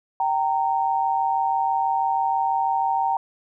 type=tone pair together; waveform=sine; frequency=777 / 923.1 Hz; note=G5 / A#5; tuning=-16 / -17 cents; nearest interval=minor third; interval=299 cents; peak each=-22 dBFS; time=0.2-3.17 s; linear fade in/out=2 ms; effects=none